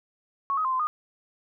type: tone with pitch steps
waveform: sine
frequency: 1105 / 1262 / 1046 / 1031 / 1228 Hz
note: C#6 / D#6 / C6 / C6 / D#6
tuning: -6 / +24 / -1 / -26 / -23 cents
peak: -23 dBFS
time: 0.5-0.87 s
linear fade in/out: 0 ms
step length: 74 ms
effects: none